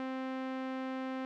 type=tone with low-pass filter; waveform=sawtooth; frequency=261.6 Hz; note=C4; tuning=in tune; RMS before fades=-38 dBFS; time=0-1.25 s; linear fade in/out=0 ms; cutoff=2300 Hz; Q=0.79; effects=none

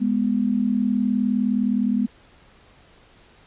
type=tone pair together; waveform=sine; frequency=207.4 / 246.9 Hz; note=G#3 / B3; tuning=-2 / 0 cents; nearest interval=minor third; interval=302 cents; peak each=-21 dBFS; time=0-2.07 s; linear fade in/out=20 ms; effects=pink hiss -53 dBFS RMS until 3.46 s + resampled to 8000 Hz

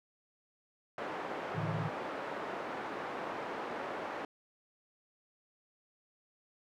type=band-pass noise; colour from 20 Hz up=pink; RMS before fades=-40 dBFS; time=0.98-4.25 s; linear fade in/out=2 ms; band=400 to 1400 Hz; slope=12 dB/octave
type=chord; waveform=sine; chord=A suspended fourth; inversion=none; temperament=equal; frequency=110 / 146.83 / 164.81 Hz; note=A2 / D3 / E3; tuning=0 / 0 / 0 cents; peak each=-39 / -39 / -37 dBFS; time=1.53-1.91 s; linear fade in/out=50 ms
effects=none

